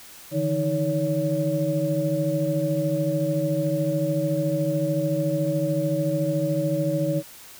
sine tone cluster, 147.5 / 161.2 / 314.5 / 564 Hz, D3 / E3 / D#4 / C#5, +8 / -38 / +19 / +30 cents, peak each -27 / -28 / -27 / -25 dBFS, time 0.31-7.23 s, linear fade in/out 50 ms, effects white hiss -45 dBFS RMS until 7.59 s

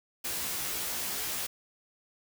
white noise with comb filter, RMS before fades -34 dBFS, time 0.24-1.47 s, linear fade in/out 10 ms, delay 16 ms, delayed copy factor +0.95, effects none

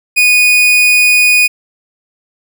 40% pulse tone, 2475 Hz, D#7, 10 cents flat, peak -5 dBFS, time 0.16-1.48 s, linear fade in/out 20 ms, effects none

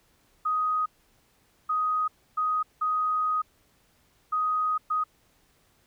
sine tone bursts at uneven times, 1251 Hz, D#6, 9 cents sharp, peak -23 dBFS, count 6, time 0.45-0.86 / 1.69-2.08 / 2.37-2.63 / 2.81-3.42 / 4.32-4.78 / 4.9-5.04 s, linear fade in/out 10 ms, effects pink hiss -65 dBFS RMS until 5.86 s

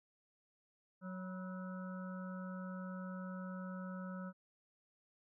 harmonic tone with a mistuned harmonic, 185 Hz, F#3, in tune, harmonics 1 / 3 / 5 / 7 / 8, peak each -43 / -52 / -59 / -53 / -56 dBFS, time 1.01-4.33 s, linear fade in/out 50 ms, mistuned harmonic 5, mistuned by +76 cents, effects none

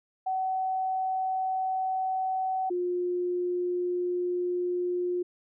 sine tone pair in turn, 755 / 356.3 Hz, F#5 / F4, +35 / +35 cents, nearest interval octave + minor second, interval 1300 cents, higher first, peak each -26 dBFS, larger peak neither, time 0.26-2.7 / 2.7-5.23 s, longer second, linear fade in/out 10 ms, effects none

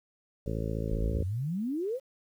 harmonic tone, 55 Hz, A1, in tune, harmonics 1 / 2 / 3 / 4 / 5 / 6 / 7 / 8 / 9 / 10, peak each -35 / -35 / -37 / -40 / -43 / -43 / -44 / -40 / -44 / -43 dBFS, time 0.46-1.23 s, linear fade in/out 5 ms
sine exponential sweep, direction up, 36 to 554.4 Hz, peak -29 dBFS, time 0.88-2 s, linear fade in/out 50 ms
effects 10-bit

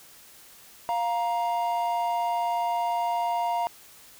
triangle tone pair together, 700 / 939.3 Hz, F5 / A#5, +4 / +13 cents, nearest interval perfect fourth, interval 509 cents, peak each -25 dBFS, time 0.89-3.67 s, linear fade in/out 0 ms, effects white hiss -51 dBFS RMS until 4.19 s

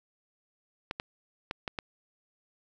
clicks, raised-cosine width 0.3 ms, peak -17 dBFS, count 5, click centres 0.911 / 0.999 / 1.511 / 1.678 / 1.788 s, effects none

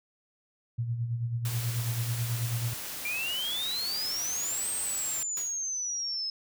sine tone with tremolo, 117.7 Hz, A#2, 17 cents sharp, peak -26 dBFS, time 0.78-2.74 s, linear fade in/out 10 ms, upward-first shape sine, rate 9.2 Hz, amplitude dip 55%
white noise, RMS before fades -38 dBFS, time 1.45-5.23 s, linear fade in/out 2 ms
sine exponential two-way sweep, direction up then down, 2349 to 8450 to 5140 Hz, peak -30 dBFS, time 3.05-6.3 s, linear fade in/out 2 ms, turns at 4.71 s
white noise with exponential decay, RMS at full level -38 dBFS, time 5.37-5.67 s, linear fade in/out 0 ms, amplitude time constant 64 ms
effects none

